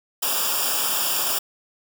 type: noise with comb filter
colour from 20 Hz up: white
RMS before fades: -23 dBFS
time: 0.22-1.39 s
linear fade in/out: 10 ms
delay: 0.48 ms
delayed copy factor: -1
effects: none